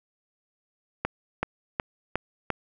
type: accelerating click train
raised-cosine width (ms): 0.5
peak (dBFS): -10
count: 5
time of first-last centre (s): 1.05-2.503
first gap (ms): 380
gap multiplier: 0.97
effects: none